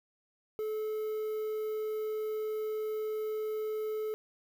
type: tone with quantisation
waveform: triangle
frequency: 431.6 Hz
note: A4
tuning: 33 cents flat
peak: -30 dBFS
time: 0.59-4.14 s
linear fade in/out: 0 ms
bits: 9
effects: none